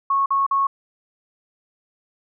sine tone bursts, 1100 Hz, C#6, 14 cents flat, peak -16 dBFS, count 3, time 0.1-0.67 s, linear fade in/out 5 ms, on 160 ms, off 45 ms, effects none

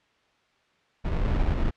brown noise with sample-and-hold, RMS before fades -24 dBFS, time 1.04-1.71 s, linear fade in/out 20 ms, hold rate 1575 Hz, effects white hiss -65 dBFS RMS until 1.76 s + low-pass 3000 Hz 12 dB/octave

